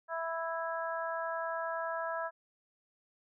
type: harmonic tone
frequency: 329.6 Hz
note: E4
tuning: in tune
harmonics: 2 / 3 / 4 / 5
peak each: -37 / -39 / -40 / -41 dBFS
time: 0.08-2.31 s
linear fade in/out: 50 ms
effects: none